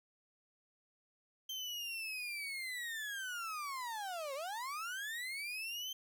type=linear two-way sweep; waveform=35% pulse; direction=down then up; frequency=3136 to 525 to 3136 Hz; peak=-38 dBFS; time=1.49-5.93 s; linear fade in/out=5 ms; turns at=4.34 s; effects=none

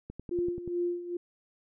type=click train; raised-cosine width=3 ms; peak=-27 dBFS; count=7; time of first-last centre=0.1-0.677 s; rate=10.4 Hz
type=tone with tremolo; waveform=sine; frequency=350 Hz; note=F4; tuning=4 cents sharp; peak=-26 dBFS; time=0.31-1.17 s; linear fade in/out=5 ms; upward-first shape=sine; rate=2.4 Hz; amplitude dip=75%
effects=none

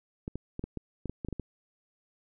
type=clicks; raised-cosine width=3 ms; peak=-22 dBFS; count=11; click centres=0.279 / 0.356 / 0.594 / 0.64 / 0.773 / 1.057 / 1.096 / 1.248 / 1.286 / 1.327 / 1.397 s; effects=none

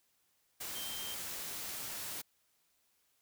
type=tone in noise; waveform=sine; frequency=3146 Hz; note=G7; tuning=6 cents sharp; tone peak=-44 dBFS; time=0.75-1.15 s; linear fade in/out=10 ms; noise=white; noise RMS=-42 dBFS; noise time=0.6-2.22 s; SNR=-5 dB; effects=white hiss -75 dBFS RMS until 3.21 s

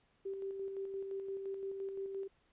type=tone with tremolo; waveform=sine; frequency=390 Hz; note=G4; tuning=9 cents flat; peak=-37 dBFS; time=0.25-2.28 s; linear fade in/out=10 ms; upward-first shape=square; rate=5.8 Hz; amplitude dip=35%; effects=pink hiss -73 dBFS RMS until 2.52 s + resampled to 8000 Hz

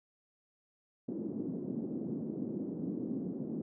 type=band-pass noise; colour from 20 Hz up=white; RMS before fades=-38 dBFS; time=1.08-3.62 s; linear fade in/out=5 ms; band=180 to 310 Hz; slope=24 dB/octave; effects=none

